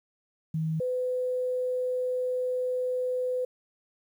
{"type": "tone pair in turn", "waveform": "sine", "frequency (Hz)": [159.1, 504], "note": ["D#3", "B4"], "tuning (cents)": [39, 35], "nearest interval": "octave + minor sixth", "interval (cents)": 1996, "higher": "second", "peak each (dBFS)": -26, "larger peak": "neither", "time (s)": [[0.54, 0.8], [0.8, 3.45]], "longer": "second", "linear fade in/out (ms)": 5, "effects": ["10-bit"]}